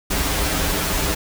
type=noise with comb filter; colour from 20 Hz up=pink; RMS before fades=-21 dBFS; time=0.1-1.15 s; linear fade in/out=10 ms; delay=8.6 ms; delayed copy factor=-1; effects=none